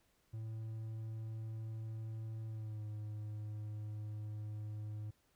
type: tone with pitch glide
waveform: triangle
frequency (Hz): 110.9 to 106.26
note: A2 to G#2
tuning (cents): +14 to +40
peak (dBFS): -39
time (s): 0.33-5.11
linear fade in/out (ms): 10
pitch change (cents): -74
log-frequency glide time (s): 2.47-2.84
effects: pink hiss -75 dBFS RMS until 5.35 s